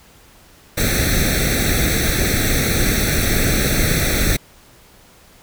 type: noise with comb filter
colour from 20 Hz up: pink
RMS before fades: -17 dBFS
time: 0.77-4.37 s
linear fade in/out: 10 ms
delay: 0.5 ms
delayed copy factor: +0.95
effects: pink hiss -48 dBFS RMS until 5.42 s